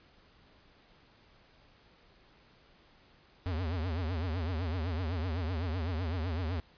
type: tone with vibrato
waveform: square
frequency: 84.9 Hz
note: F2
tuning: 48 cents flat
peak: -32 dBFS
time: 3.46-6.6 s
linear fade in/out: 0 ms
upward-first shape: triangle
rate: 7.9 Hz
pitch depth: 220 cents each way
effects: pink hiss -62 dBFS RMS until 6.77 s + resampled to 11025 Hz